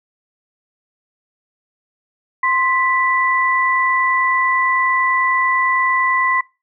sine tone pair together, 1046.5 / 1975.5 Hz, C6 / B6, 0 / 0 cents, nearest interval major seventh, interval 1100 cents, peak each -16 / -17 dBFS, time 2.43-6.41 s, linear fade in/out 5 ms, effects noise-tail reverb RT60 0.3 s tail -24 dB re dry

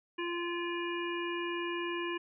harmonic tone with a mistuned harmonic, 345.4 Hz, F4, 19 cents flat, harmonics 1 / 3 / 5 / 7 / 8, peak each -35 / -40 / -42 / -43 / -44 dBFS, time 0.18-2.18 s, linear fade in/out 10 ms, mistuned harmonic 8, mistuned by +68 cents, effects none

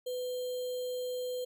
sine tone with sample-and-hold, 500 Hz, B4, 21 cents sharp, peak -33 dBFS, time 0.06-1.45 s, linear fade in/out 10 ms, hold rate 3675 Hz, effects none

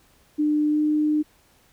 sine tone with pitch glide, 300.2 to 302.8 Hz, D4 to D#4, +38 to -47 cents, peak -18 dBFS, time 0.38-1.23 s, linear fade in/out 20 ms, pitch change +15 cents, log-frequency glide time 0.71-0.8 s, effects pink hiss -59 dBFS RMS until 1.72 s

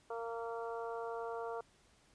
harmonic tone, 230.5 Hz, A#3, 19 cents flat, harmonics 2 / 3 / 4 / 5 / 6, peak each -41 / -45 / -47 / -49 / -51 dBFS, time 0.1-1.61 s, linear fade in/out 5 ms, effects pink hiss -68 dBFS RMS until 2.14 s + resampled to 22050 Hz

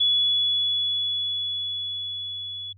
sine tone with level ramp, 3403 Hz, G#7, 41 cents sharp, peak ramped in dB -17 to -32 dBFS, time 0-2.73 s, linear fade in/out 10 ms, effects added 96 Hz sine -49 dBFS peak until 2.77 s

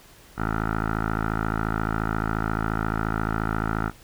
10% pulse tone with low-pass filter, 54.3 Hz, A1, 22 cents flat, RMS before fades -26 dBFS, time 0.36-3.92 s, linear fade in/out 50 ms, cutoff 1400 Hz, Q 4.6, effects pink hiss -51 dBFS RMS until 4.03 s

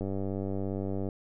click train, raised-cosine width 2 ms, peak -21 dBFS, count 106, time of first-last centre 0.01-1.088 s, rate 97.4 Hz, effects none

